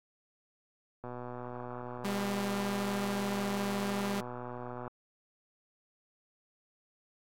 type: click train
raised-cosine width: 1 ms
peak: -28 dBFS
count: 473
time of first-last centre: 1.04-4.877 s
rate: 123 Hz
type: tone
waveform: sawtooth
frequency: 200.4 Hz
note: G3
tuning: 38 cents sharp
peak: -28 dBFS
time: 2.04-4.21 s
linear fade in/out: 10 ms
effects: AAC 48 kbps